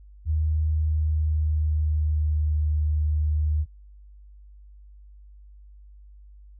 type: tone with pitch glide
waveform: sine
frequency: 77.78 to 76.05 Hz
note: D#2 to D#2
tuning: 0 to -39 cents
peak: -20 dBFS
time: 0.25-3.66 s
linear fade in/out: 50 ms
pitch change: -39 cents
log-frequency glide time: 0.68-2.61 s
effects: added 50 Hz sine -45 dBFS peak until 6.59 s